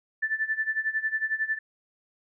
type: tone with tremolo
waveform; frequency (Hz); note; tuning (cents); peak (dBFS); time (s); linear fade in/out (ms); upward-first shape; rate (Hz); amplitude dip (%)
sine; 1760; A6; 0; -22; 0.22-1.59; 10; sine; 11; 85
effects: none